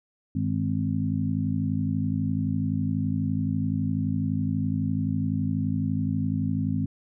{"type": "harmonic tone with a mistuned harmonic", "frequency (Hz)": 51.91, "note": "G#1", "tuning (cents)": 0, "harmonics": [2, 3, 4, 5], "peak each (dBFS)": [-29, -29, -29, -29], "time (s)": [0.35, 6.86], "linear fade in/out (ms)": 5, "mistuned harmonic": 2, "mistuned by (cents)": -86, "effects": []}